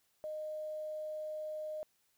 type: tone with quantisation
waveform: sine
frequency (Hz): 616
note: D#5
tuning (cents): -17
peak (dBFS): -38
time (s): 0.24-1.83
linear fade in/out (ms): 0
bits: 11
effects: white hiss -75 dBFS RMS until 2.17 s